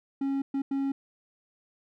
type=tone bursts at uneven times; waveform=triangle; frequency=274 Hz; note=C#4; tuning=20 cents flat; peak=-24 dBFS; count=3; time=0.21-0.42 / 0.54-0.62 / 0.71-0.92 s; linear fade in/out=5 ms; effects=none